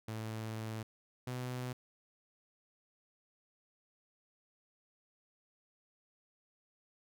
sawtooth tone pair in turn, 110.4 / 125.54 Hz, A2 / B2, +6 / +29 cents, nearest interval major second, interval 223 cents, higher second, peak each -35 / -34 dBFS, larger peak second, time 0.08-0.83 / 1.27-1.73 s, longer first, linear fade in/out 5 ms, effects none

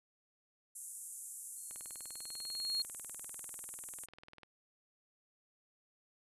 white band-pass noise, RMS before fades -48 dBFS, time 0.75-4.06 s, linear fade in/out 10 ms, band 7400 to 11000 Hz, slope 48 dB/octave
sine tone with exponential growth, 4289 Hz, C8, 42 cents sharp, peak -31 dBFS, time 1.57-2.82 s, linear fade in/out 2 ms, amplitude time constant 270 ms
click train, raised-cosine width 0.3 ms, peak -37 dBFS, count 56, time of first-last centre 1.71-4.433 s, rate 20.2 Hz
effects resampled to 32000 Hz

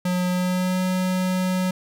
square tone with pitch glide, 180.7 to 184.5 Hz, F#3 to F#3, -41 to -5 cents, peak -21 dBFS, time 0.05-1.71 s, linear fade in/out 5 ms, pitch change +36 cents, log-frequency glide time 0.31-0.8 s, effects none

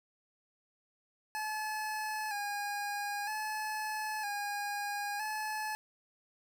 25% pulse tone with vibrato, 838 Hz, G#5, 15 cents sharp, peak -31 dBFS, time 1.35-5.75 s, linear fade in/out 0 ms, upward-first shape square, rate 0.52 Hz, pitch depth 44 cents each way, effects none

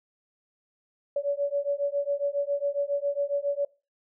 sine beating tone pair, 565 / 572.3 Hz, C#5 / D5, +33 / -45 cents, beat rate 7.3 Hz, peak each -28 dBFS, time 1.16-3.65 s, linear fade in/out 5 ms, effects noise-tail reverb RT60 0.3 s tail -22 dB re dry

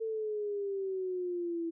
sine exponential sweep, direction down, 450 to 329.6 Hz, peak -32 dBFS, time 0-1.71 s, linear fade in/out 20 ms, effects none

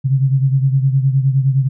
sine beating tone pair, 133 / 142.7 Hz, C3 / D3, +29 / -49 cents, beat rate 9.7 Hz, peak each -12 / -18 dBFS, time 0.04-1.69 s, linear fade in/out 20 ms, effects none

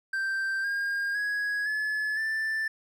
triangle tone with pitch steps, 1568 / 1615.8 / 1665.1 / 1715.9 / 1768.2 Hz, G6 / G#6 / G#6 / A6 / A6, 0 / -48 / +4 / -44 / +8 cents, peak -25 dBFS, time 0.13-2.68 s, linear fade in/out 5 ms, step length 510 ms, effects none

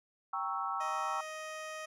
sine chord, G diminished seventh, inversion none, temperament equal, 784 / 932.3 / 1108.7 / 1318.5 Hz, G5 / Bb5 / Db6 / Fb6, 0 / 0 / 0 / 0 cents, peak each -39 / -41 / -38 / -37 dBFS, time 0.33-1.21 s, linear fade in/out 5 ms
15% pulse tone, 625 Hz, D#5, 8 cents sharp, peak -34 dBFS, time 0.8-1.86 s, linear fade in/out 10 ms
effects low-pass 10000 Hz 12 dB/octave

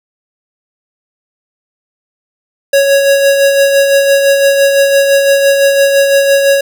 square tone with tremolo, 554.4 Hz, C#5, in tune, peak -5 dBFS, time 2.73-6.61 s, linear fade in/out 5 ms, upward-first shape sine, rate 5.9 Hz, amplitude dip 40%, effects none

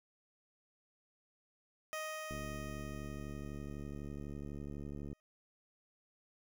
15% pulse tone with exponential decay, 624 Hz, D#5, 5 cents sharp, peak -32 dBFS, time 1.93-5.2 s, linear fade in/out 0 ms, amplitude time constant 710 ms
click train, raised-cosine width 3 ms, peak -33 dBFS, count 204, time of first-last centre 2.31-5.129 s, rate 72 Hz
effects none

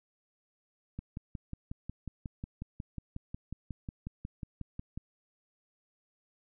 click train, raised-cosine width 5 ms, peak -26 dBFS, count 23, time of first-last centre 0.99-4.976 s, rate 5.52 Hz, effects none

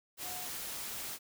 sine tone in noise, 727 Hz, F#5, 31 cents flat, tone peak -47 dBFS, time 0.22-0.49 s, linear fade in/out 50 ms, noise white, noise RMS -41 dBFS, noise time 0.17-1.19 s, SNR -9 dB, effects none

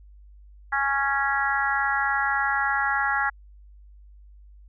harmonic tone, 276.6 Hz, C#4, 4 cents flat, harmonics 3 / 4 / 5 / 6 / 7, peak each -27 / -31 / -27 / -26 / -30 dBFS, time 0.72-3.3 s, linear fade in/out 10 ms, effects added 50 Hz sine -46 dBFS peak until 4.68 s

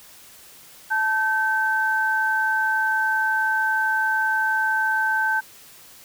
sine tone pair together, 876.8 / 1546 Hz, A5 / G6, -6 / -24 cents, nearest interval minor seventh, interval 982 cents, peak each -24 / -20 dBFS, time 0.9-5.41 s, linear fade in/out 20 ms, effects white hiss -47 dBFS RMS until 6.04 s

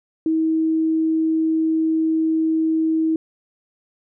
sine tone, 320 Hz, D#4, 49 cents sharp, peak -16 dBFS, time 0.26-3.16 s, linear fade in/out 2 ms, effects none

